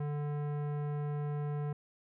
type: tone with tanh clipping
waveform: sine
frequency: 146.83 Hz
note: D3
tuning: in tune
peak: -35 dBFS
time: 0-1.73 s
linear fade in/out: 5 ms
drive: 17 dB
effects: none